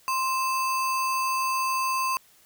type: tone with sample-and-hold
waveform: sine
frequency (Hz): 1046.5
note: C6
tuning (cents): 0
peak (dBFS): -23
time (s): 0.08-2.17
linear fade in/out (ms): 0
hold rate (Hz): 3675
effects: white hiss -58 dBFS RMS until 2.45 s